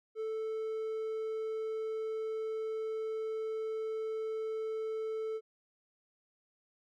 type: tone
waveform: triangle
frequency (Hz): 440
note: A4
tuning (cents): 0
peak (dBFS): -32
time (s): 0.15-5.41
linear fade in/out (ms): 50
effects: none